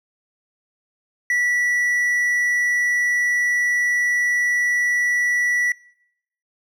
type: tone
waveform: triangle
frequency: 1950 Hz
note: B6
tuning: 23 cents flat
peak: -15 dBFS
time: 1.3-5.72 s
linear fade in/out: 2 ms
effects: noise-tail reverb RT60 0.8 s tail -25 dB re dry